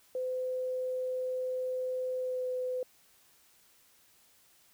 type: tone with pitch glide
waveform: sine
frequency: 510 to 505.9 Hz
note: C5 to B4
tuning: -44 to +42 cents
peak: -31 dBFS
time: 0.15-2.83 s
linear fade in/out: 2 ms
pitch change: -14 cents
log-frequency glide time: 2.18-2.47 s
effects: white hiss -64 dBFS RMS until 4.73 s